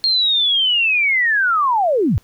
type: linear sweep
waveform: sine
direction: down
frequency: 4260 to 70.3 Hz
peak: -13 dBFS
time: 0.04-2.18 s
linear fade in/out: 0 ms
effects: pink hiss -55 dBFS RMS until 2.23 s